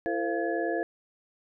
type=tone cluster; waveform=sine; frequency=335.4 / 451.3 / 522 / 689 / 1697 Hz; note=E4 / A4 / C5 / F5 / G#6; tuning=+30 / +44 / -4 / -24 / +37 cents; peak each=-31 / -33 / -34 / -32 / -36 dBFS; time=0.06-0.83 s; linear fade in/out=0 ms; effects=none